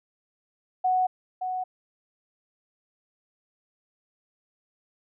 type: tone with echo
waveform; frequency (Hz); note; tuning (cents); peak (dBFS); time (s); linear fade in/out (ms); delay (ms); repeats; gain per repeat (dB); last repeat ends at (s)
sine; 740; F#5; 0; -20; 0.84-1.07; 10; 570; 1; -7; 1.64
effects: none